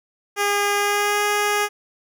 10% pulse tone with pitch glide, 407.3 to 413.7 Hz, G#4 to G#4, -34 to -7 cents, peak -10 dBFS, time 0.36-1.69 s, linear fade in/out 50 ms, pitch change +27 cents, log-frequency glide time 0.76-1.24 s, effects none

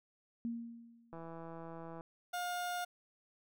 sine tone with exponential decay, 233.1 Hz, A#3, in tune, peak -34 dBFS, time 0.45-1.28 s, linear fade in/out 0 ms, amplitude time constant 180 ms
click train, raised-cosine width 1 ms, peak -35 dBFS, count 146, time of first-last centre 1.13-2.009 s, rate 165 Hz
30% pulse tone, 712 Hz, F5, 33 cents sharp, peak -34 dBFS, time 2.33-2.85 s, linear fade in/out 10 ms
effects none

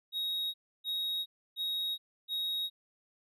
triangle tone bursts, 3777 Hz, A#7, 22 cents sharp, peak -30 dBFS, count 4, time 0.12-2.7 s, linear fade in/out 50 ms, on 420 ms, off 300 ms, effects none

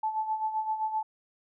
sine tone with tremolo, 871 Hz, A5, 18 cents flat, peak -25 dBFS, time 0.03-1.03 s, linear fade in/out 5 ms, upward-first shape sine, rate 7.7 Hz, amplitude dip 65%, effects none

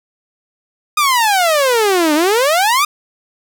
sawtooth exponential two-way sweep, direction down then up, 1244.5 to 291.8 to 1244.5 Hz, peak -7 dBFS, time 0.97-2.85 s, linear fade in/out 5 ms, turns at 2.14 s, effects none

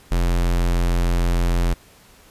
square tone, 43.31 Hz, F1, 14 cents flat, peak -17 dBFS, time 0.11-1.74 s, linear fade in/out 10 ms, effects pink hiss -50 dBFS RMS until 2.3 s + resampled to 32000 Hz

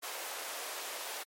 pink high-pass noise, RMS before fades -41 dBFS, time 0.02-1.24 s, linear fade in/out 20 ms, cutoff 470 Hz, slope 24 dB/octave, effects MP3 64 kbps

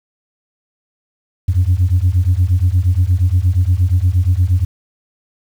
sine beating tone pair, 86.2 / 94.7 Hz, F2 / F#2, -22 / +41 cents, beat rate 8.5 Hz, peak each -12 dBFS, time 1.48-4.65 s, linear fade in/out 10 ms, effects tanh soft clip ceiling -6 dBFS + 7-bit

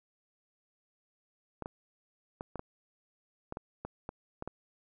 clicks, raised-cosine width 1 ms, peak -24 dBFS, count 11, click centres 1.623 / 1.659 / 2.409 / 2.557 / 2.594 / 3.524 / 3.571 / 3.85 / 4.091 / 4.424 / 4.476 s, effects none

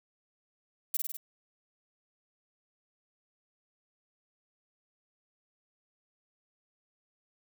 violet noise with echo, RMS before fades -29 dBFS, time 0.94-0.97 s, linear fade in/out 5 ms, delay 50 ms, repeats 4, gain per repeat -3 dB, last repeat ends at 1.17 s, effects none

